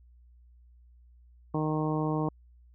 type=harmonic tone; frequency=154.5 Hz; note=D#3; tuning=12 cents flat; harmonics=1 / 2 / 3 / 4 / 5 / 6 / 7; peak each=-30 / -31 / -35 / -39 / -39 / -39 / -39 dBFS; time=1.54-2.29 s; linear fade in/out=5 ms; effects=added 60 Hz sine -54 dBFS peak until 2.74 s